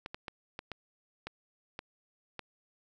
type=clicks; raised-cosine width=0.3 ms; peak=-23 dBFS; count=8; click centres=0.061 / 0.145 / 0.282 / 0.591 / 0.717 / 1.27 / 1.791 / 2.393 s; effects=none